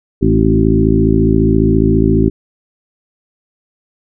harmonic tone with a mistuned harmonic, 54.6 Hz, A1, 13 cents flat, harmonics 1 / 2 / 3 / 4 / 5 / 6 / 7, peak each -16 / -16 / -16 / -16 / -16 / -16 / -16 dBFS, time 0.21-2.3 s, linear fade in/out 20 ms, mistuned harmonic 5, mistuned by -28 cents, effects none

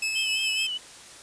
sawtooth tone with tremolo, 2600 Hz, E7, 24 cents flat, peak -21 dBFS, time 0.02-0.67 s, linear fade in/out 5 ms, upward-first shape sine, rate 7.2 Hz, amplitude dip 30%
sine tone with vibrato, 3055 Hz, G7, 45 cents flat, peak -28 dBFS, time 0.15-0.78 s, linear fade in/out 10 ms, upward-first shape sine, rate 4.7 Hz, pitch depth 66 cents each way
effects white hiss -46 dBFS RMS until 1.22 s + resampled to 22050 Hz

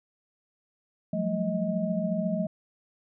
sine tone cluster, 176.5 / 190.6 / 218.8 / 630 Hz, F3 / G3 / A3 / D#5, +19 / -48 / -9 / +21 cents, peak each -31 dBFS, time 1.13-2.47 s, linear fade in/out 5 ms, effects none

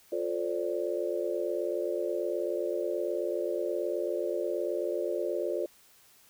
sine chord, D minor seventh, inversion first, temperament just, 352.4 / 440.5 / 528.6 / 587.3 Hz, F4 / A4 / C5 / D5, +16 / +2 / +18 / 0 cents, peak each -33 / -35 / -35 / -34 dBFS, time 0.12-5.66 s, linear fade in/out 5 ms, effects white hiss -60 dBFS RMS until 6.29 s

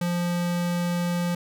square tone, 174.61 Hz, F3, in tune, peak -24 dBFS, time 0.01-1.35 s, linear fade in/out 5 ms, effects none

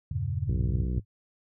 sine chord, E diminished seventh, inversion none, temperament equal, 82.41 / 98 / 116.54 / 138.59 Hz, E2 / G2 / Bb2 / Db3, 0 / 0 / 0 / 0 cents, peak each -34 / -31 / -34 / -33 dBFS, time 0.11-0.86 s, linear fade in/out 5 ms
harmonic tone, 62 Hz, B1, 7 cents sharp, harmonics 1 / 2 / 3 / 4 / 5 / 6 / 7 / 8, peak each -28 / -34 / -35 / -45 / -43 / -45 / -51 / -54 dBFS, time 0.48-1 s, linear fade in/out 10 ms
sine tone with exponential decay, 103.83 Hz, G#2, in tune, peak -24 dBFS, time 0.97-1.05 s, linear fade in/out 5 ms, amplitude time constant 16 ms
effects none

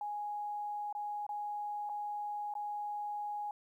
sine tone with dropouts, 830 Hz, G#5, 1 cent flat, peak -36 dBFS, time 0.01-3.51 s, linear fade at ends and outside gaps 2 ms, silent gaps 0.927-0.95 / 1.266-1.291 / 1.892-1.896 / 2.539-2.552 s, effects 12-bit

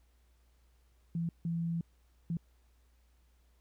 sine tone bursts at uneven times, 167.6 Hz, E3, 29 cents sharp, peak -31 dBFS, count 3, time 1.15-1.29 / 1.45-1.81 / 2.3-2.37 s, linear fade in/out 2 ms, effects added 60 Hz sine -64 dBFS peak until 3.6 s + pink hiss -75 dBFS RMS until 3.6 s

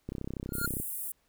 click train, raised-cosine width 3 ms, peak -23 dBFS, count 24, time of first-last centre 0.09-0.8 s, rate 32.4 Hz
square tone with exponential growth, 1413 Hz, F6, 20 cents sharp, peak -27 dBFS, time 0.48-0.66 s, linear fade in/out 5 ms, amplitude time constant 38 ms
pink high-pass noise, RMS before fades -37 dBFS, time 0.53-1.12 s, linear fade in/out 5 ms, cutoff 9000 Hz, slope 48 dB/octave
effects pink hiss -72 dBFS RMS until 1.28 s

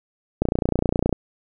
click train, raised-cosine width 2 ms, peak -6 dBFS, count 22, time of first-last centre 0.42-1.127 s, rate 29.7 Hz, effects none

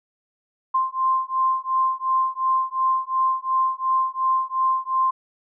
sine beating tone pair, 1046.5 / 1049.3 Hz, C6 / C6, 0 / +5 cents, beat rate 2.8 Hz, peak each -22 / -22 dBFS, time 0.74-5.11 s, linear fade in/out 10 ms, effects none

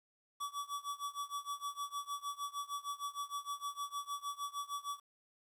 square tone with tremolo, 1145 Hz, D6, 44 cents flat, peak -37 dBFS, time 0.4-5 s, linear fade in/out 10 ms, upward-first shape sine, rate 6.5 Hz, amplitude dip 90%, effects resampled to 32000 Hz + 11-bit

